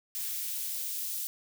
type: noise with high-pass filter sweep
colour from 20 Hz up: blue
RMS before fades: -35 dBFS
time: 0.15-1.27 s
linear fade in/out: 0 ms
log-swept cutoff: 1800 to 3600 Hz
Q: 0.75
effects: none